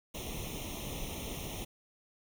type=noise with comb filter; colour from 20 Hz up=pink; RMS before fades=-40 dBFS; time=0.14-1.65 s; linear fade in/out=10 ms; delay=0.32 ms; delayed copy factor=+0.95; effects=none